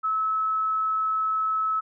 sine tone, 1297 Hz, E6, 28 cents flat, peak -22 dBFS, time 0.03-1.81 s, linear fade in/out 20 ms, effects none

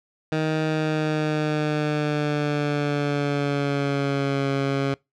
15% pulse tone with pitch glide, 156.6 to 137.91 Hz, D#3 to C#3, +11 to -9 cents, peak -15 dBFS, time 0.32-4.94 s, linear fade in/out 2 ms, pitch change -220 cents, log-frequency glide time 0.64-4.48 s, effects noise-tail reverb RT60 0.2 s tail -24 dB re dry + low-pass 4000 Hz 12 dB/octave

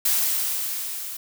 blue noise with level ramp, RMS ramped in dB -20 to -34 dBFS, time 0.05-1.17 s, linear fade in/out 5 ms, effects none

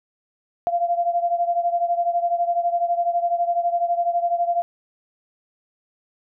sine beating tone pair, 689 / 701 Hz, F5 / F5, -24 / +6 cents, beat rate 12 Hz, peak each -20 / -24 dBFS, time 0.67-4.62 s, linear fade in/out 0 ms, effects none

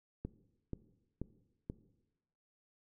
click train, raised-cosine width 3 ms, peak -26 dBFS, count 4, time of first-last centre 0.25-1.699 s, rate 2.07 Hz, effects noise-tail reverb RT60 1.0 s tail -17 dB re dry

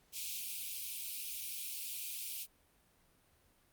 white high-pass noise, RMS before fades -42 dBFS, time 0.12-2.47 s, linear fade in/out 50 ms, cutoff 2300 Hz, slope 96 dB/octave, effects pink hiss -70 dBFS RMS until 3.72 s + Opus 48 kbps

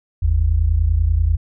sine tone pair together, 50.14 / 80.4 Hz, G1 / E2, +40 / -43 cents, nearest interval minor sixth, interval 817 cents, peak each -17 / -15 dBFS, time 0.22-1.37 s, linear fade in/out 10 ms, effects none

